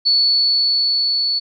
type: tone with level ramp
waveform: sine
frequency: 4435 Hz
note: C#8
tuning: in tune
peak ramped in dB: -11 to -16 dBFS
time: 0.05-1.4 s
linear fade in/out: 20 ms
effects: none